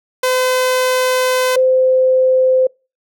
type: tone pair in turn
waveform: sawtooth / sine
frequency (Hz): 510 / 516.8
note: C5 / C5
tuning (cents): -44 / -21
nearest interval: unison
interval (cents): 23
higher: second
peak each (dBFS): -9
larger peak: neither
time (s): 0.23-1.56 / 1.56-2.67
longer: first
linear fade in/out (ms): 5
effects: noise-tail reverb RT60 0.3 s tail -26 dB re dry